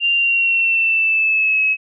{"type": "tone with pitch glide", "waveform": "sine", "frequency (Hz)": [2784, 2568], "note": ["F7", "E7"], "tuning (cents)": [-6, -46], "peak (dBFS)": -13, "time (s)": [0, 1.77], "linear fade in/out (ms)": 50, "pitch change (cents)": -140, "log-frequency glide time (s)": [0.14, 1.62], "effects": []}